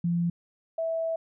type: tone pair in turn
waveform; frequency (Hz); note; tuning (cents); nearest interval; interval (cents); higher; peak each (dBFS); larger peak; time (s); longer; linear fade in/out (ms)
sine; 171.7 / 654.6; F3 / E5; -29 / -12; octave + major seventh; 2317; second; -23 / -26; first; 0.04-0.3 / 0.78-1.16; second; 5
effects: none